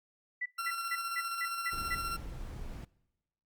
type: tone bursts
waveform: sine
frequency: 1975.5 Hz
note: B6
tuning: in tune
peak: -32 dBFS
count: 7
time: 0.41-1.953 s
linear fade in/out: 10 ms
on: 49 ms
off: 200 ms
type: tone with tremolo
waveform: 40% pulse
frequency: 1364 Hz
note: F6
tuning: 41 cents flat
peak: -32 dBFS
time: 0.58-2.17 s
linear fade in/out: 10 ms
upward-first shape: square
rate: 15 Hz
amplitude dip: 30%
type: noise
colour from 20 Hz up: brown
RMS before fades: -42 dBFS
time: 1.72-2.85 s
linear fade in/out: 5 ms
effects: noise-tail reverb RT60 1.0 s tail -23 dB re dry + Opus 48 kbps